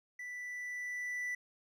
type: tone with level ramp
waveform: triangle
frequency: 1975.5 Hz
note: B6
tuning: in tune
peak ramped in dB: -40 to -33 dBFS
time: 0.19-1.35 s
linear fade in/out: 5 ms
effects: none